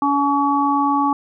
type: harmonic tone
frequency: 283 Hz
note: C#4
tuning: 36 cents sharp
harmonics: 1 / 3 / 4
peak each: -19 / -19 / -19 dBFS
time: 0.02-1.13 s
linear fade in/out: 2 ms
effects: none